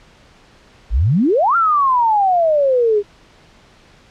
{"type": "exponential two-way sweep", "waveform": "sine", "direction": "up then down", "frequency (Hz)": [46.25, 1396.9, 398.8], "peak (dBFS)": -11, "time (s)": [0.9, 3.03], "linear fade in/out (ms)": 50, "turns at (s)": 1.56, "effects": ["pink hiss -48 dBFS RMS until 4.1 s", "low-pass 5000 Hz 12 dB/octave"]}